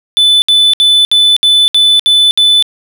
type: tone bursts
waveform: triangle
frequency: 3500 Hz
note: A7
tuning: 10 cents flat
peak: -3 dBFS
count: 8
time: 0.17-2.625 s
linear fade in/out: 0 ms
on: 250 ms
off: 65 ms
effects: none